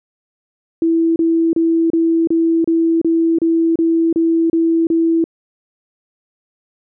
sine tone bursts, 329.6 Hz, E4, in tune, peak -11 dBFS, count 12, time 0.82-5.241 s, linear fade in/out 2 ms, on 340 ms, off 31 ms, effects none

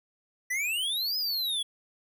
square exponential two-way sweep, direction up then down, 1940 to 5110 to 3328 Hz, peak -28 dBFS, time 0.5-1.63 s, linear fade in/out 10 ms, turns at 1.17 s, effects none

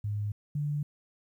sine tone pair in turn, 103.83 / 146.84 Hz, G#2 / D3, 0 / 0 cents, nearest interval tritone, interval 600 cents, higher second, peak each -29 / -28 dBFS, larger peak second, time 0.04-0.32 / 0.55-0.83 s, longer neither, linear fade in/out 5 ms, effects 11-bit

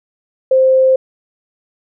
sine tone, 523.3 Hz, C5, in tune, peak -7 dBFS, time 0.51-0.96 s, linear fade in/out 5 ms, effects none

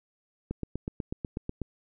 click train, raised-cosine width 3 ms, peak -19 dBFS, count 10, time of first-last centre 0.51-1.617 s, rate 8.13 Hz, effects none

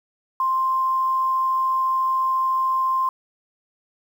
sine tone with quantisation, 1049 Hz, C6, 4 cents sharp, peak -18 dBFS, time 0.4-3.09 s, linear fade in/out 2 ms, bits 8, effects none

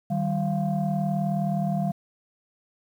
sine tone cluster, 154.7 / 194.1 / 693 Hz, D#3 / G3 / F5, -10 / -17 / -14 cents, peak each -26 / -25 / -29 dBFS, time 0.1-1.92 s, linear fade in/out 10 ms, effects tanh soft clip ceiling -16 dBFS + 9-bit

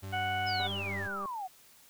40% pulse tone, 96.6 Hz, G2, 25 cents flat, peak -38 dBFS, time 0.02-1.08 s, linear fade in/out 20 ms
harmonic tone, 739 Hz, F#5, 2 cents flat, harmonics 1 / 2 / 3 / 4, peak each -32 / -36 / -39 / -41 dBFS, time 0.12-0.68 s, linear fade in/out 20 ms
sine exponential sweep, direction down, 5300 to 715 Hz, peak -35 dBFS, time 0.46-1.48 s, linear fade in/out 20 ms
click train, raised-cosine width 1 ms, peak -30 dBFS, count 131, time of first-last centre 0.6-1.257 s, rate 198 Hz
effects white hiss -59 dBFS RMS until 1.89 s

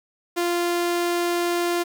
sawtooth tone, 347.4 Hz, F4, 9 cents flat, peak -17 dBFS, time 0.36-1.84 s, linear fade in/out 20 ms, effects 8-bit

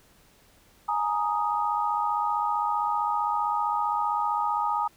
sine chord, Ab suspended second, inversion none, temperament equal with one note detuned, 836.9 / 932.3 / 1244.5 Hz, Ab5 / Bb5 / Eb6, +13 / 0 / 0 cents, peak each -28 dBFS, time 0.88-4.88 s, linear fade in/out 10 ms, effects pink hiss -59 dBFS RMS until 4.96 s

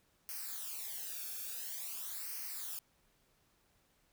blue noise with flanger, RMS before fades -43 dBFS, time 0.29-2.79 s, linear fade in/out 0 ms, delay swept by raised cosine 0.27 to 1.01 ms, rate 0.48 Hz, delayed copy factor -0.8, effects pink hiss -73 dBFS RMS until 4.12 s

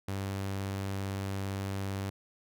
sawtooth tone, 97.7 Hz, G2, 5 cents flat, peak -29 dBFS, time 0.08-2.1 s, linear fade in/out 5 ms, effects none

